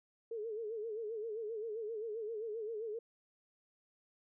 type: tone with vibrato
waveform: sine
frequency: 440 Hz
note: A4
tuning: in tune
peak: -38 dBFS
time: 0.31-2.99 s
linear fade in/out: 5 ms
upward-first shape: sine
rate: 7.6 Hz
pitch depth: 100 cents each way
effects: none